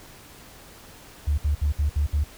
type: tone bursts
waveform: sine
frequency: 73.42 Hz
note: D2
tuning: in tune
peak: -18 dBFS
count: 6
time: 1.27-2.24 s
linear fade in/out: 10 ms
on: 110 ms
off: 62 ms
effects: tanh soft clip ceiling -15 dBFS + pink hiss -47 dBFS RMS until 2.37 s